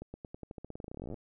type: accelerating click train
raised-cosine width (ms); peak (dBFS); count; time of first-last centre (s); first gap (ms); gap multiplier
2; -29; 27; 0.02-1.142; 120; 0.9
effects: none